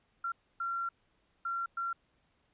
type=tone bursts at uneven times; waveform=sine; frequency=1370 Hz; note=F6; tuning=34 cents flat; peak=-32 dBFS; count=4; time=0.24-0.32 / 0.6-0.89 / 1.45-1.66 / 1.77-1.93 s; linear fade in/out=5 ms; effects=pink hiss -73 dBFS RMS until 2.53 s + resampled to 8000 Hz